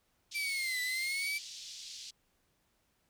white band-pass noise, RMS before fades -47 dBFS, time 0.31-2.11 s, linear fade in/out 10 ms, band 3400 to 5800 Hz, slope 24 dB/octave
35% pulse linear two-way sweep, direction down then up, 2349 to 1975.5 to 2333 Hz, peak -31 dBFS, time 0.34-1.39 s, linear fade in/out 20 ms, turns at 0.81 s
effects pink hiss -75 dBFS RMS until 3.09 s

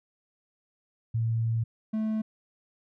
sine / triangle tone pair in turn, 113.9 / 217.9 Hz, A#2 / A3, -40 / -17 cents, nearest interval major seventh, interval 1123 cents, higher second, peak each -24 dBFS, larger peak neither, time 1.14-1.64 / 1.93-2.22 s, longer first, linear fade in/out 10 ms, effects none

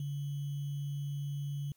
sine tone with sample-and-hold, 142.5 Hz, C#3, 48 cents sharp, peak -34 dBFS, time 0-1.72 s, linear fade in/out 2 ms, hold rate 3150 Hz, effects white hiss -73 dBFS RMS until 1.76 s

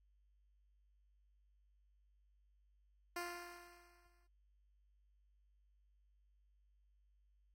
10% pulse tone with exponential decay, 349.2 Hz, F4, in tune, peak -32 dBFS, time 3.16-4.27 s, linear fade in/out 5 ms, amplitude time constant 240 ms, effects added 50 Hz sine -70 dBFS peak until 7.54 s + AAC 48 kbps

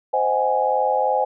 sine chord, Ab dominant seventh, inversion first, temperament just, 519.1 / 623 / 747.5 / 830.6 Hz, C5 / Eb5 / Gb5 / Ab5, -14 / +2 / +17 / 0 cents, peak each -22 / -25 / -25 / -20 dBFS, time 0.13-1.25 s, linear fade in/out 10 ms, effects none

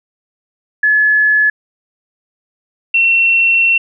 sine tone pair in turn, 1710 / 2714 Hz, A6 / E7, -50 / +50 cents, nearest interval minor sixth, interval 800 cents, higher second, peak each -8 dBFS, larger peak neither, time 0.83-1.5 / 2.94-3.78 s, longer second, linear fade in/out 5 ms, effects none

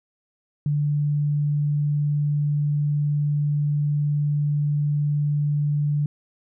sine tone, 146.83 Hz, D3, in tune, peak -19 dBFS, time 0.66-6.06 s, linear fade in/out 2 ms, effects none

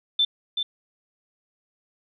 sine tone with echo, 3542 Hz, A7, 11 cents sharp, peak -17 dBFS, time 0.19-0.25 s, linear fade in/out 5 ms, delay 380 ms, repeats 1, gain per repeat -6 dB, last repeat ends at 0.63 s, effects none

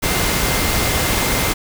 sine tone in noise, 2093 Hz, C7, in tune, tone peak -28 dBFS, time 0.02-1.54 s, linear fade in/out 20 ms, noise pink, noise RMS -18 dBFS, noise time 0.02-1.54 s, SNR -13 dB, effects none

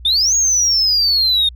sine exponential two-way sweep, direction up then down, 3496 to 6680 to 3652 Hz, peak -10 dBFS, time 0.05-1.49 s, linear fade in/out 5 ms, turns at 0.35 s, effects tanh soft clip ceiling -9 dBFS + added 60 Hz sine -33 dBFS peak until 1.55 s

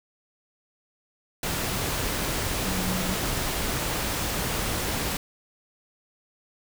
sine tone in noise, 185 Hz, F#3, in tune, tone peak -29 dBFS, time 2.66-3.14 s, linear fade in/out 2 ms, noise pink, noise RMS -28 dBFS, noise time 1.43-5.17 s, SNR -4 dB, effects none

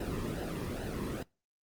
brown noise with flanger, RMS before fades -36 dBFS, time 0-1.23 s, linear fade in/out 5 ms, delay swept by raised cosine 0.87 to 1.4 ms, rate 2.4 Hz, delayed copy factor -0.9, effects noise-tail reverb RT60 0.3 s tail -25 dB re dry + Opus 24 kbps

